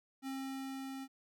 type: tone with level ramp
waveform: square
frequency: 267.9 Hz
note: C4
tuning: 41 cents sharp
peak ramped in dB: -39 to -43 dBFS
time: 0.22-1.08 s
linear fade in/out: 50 ms
effects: none